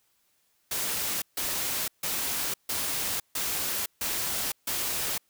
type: noise bursts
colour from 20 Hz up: white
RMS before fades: -30 dBFS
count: 7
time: 0.71-5.18 s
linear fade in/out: 5 ms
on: 510 ms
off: 150 ms
effects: white hiss -70 dBFS RMS until 5.29 s